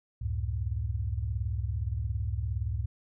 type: tone cluster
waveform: sine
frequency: 68.9 / 90.5 / 107.9 Hz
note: C#2 / F#2 / A2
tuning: -10 / -38 / -33 cents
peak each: -32 / -35 / -33 dBFS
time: 0.21-2.86 s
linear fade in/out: 10 ms
effects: none